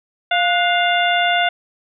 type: harmonic tone with a mistuned harmonic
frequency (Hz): 700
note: F5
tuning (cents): +4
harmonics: 1 / 2 / 3 / 4 / 5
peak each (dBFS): -17 / -20 / -22 / -23 / -24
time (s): 0.31-1.49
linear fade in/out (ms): 5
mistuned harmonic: 2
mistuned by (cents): +77
effects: none